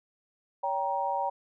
sine chord, G diminished, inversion second, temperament just, 564.5 / 784 / 940.8 Hz, Db5 / G5 / Bb5, +31 / 0 / +16 cents, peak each -34 / -31 / -30 dBFS, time 0.63-1.3 s, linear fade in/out 10 ms, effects none

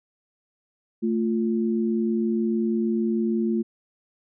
sine tone pair together, 222.7 / 349.2 Hz, A3 / F4, +21 / 0 cents, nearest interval minor sixth, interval 779 cents, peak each -22 / -26 dBFS, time 1.02-3.63 s, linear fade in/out 20 ms, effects none

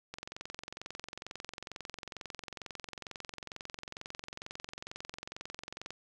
click train, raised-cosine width 0.2 ms, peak -24 dBFS, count 129, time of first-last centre 0.14-5.906 s, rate 22.2 Hz, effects none

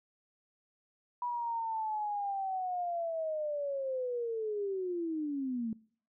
sine linear sweep, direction down, 978 to 218.4 Hz, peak -32 dBFS, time 1.22-5.73 s, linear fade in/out 2 ms, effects noise-tail reverb RT60 0.5 s tail -23 dB re dry

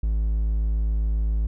triangle tone, 53.7 Hz, A1, 41 cents flat, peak -18 dBFS, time 0.03-1.47 s, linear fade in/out 5 ms, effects none

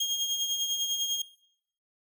30% pulse tone with tremolo, 3243 Hz, G#7, 42 cents flat, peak -22 dBFS, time 0-1.22 s, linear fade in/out 5 ms, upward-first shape triangle, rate 10 Hz, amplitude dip 55%, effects noise-tail reverb RT60 0.7 s tail -20 dB re dry

